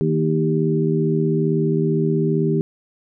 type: harmonic tone with a mistuned harmonic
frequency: 78.9 Hz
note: D#2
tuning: 25 cents sharp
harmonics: 2 / 3 / 4 / 5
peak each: -19 / -24 / -25 / -21 dBFS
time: 0.01-2.61 s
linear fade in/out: 0 ms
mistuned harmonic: 3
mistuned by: -25 cents
effects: none